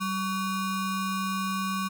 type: ring-modulated tone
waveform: square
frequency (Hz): 659.3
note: E5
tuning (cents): 0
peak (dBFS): -25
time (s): 0-1.89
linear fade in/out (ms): 20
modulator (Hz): 467
effects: none